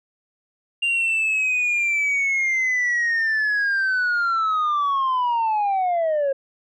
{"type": "linear sweep", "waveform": "sine", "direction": "down", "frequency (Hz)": [2794, 536], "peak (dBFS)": -16, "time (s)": [0.82, 6.33], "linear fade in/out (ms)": 10, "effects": ["tanh soft clip ceiling -17 dBFS"]}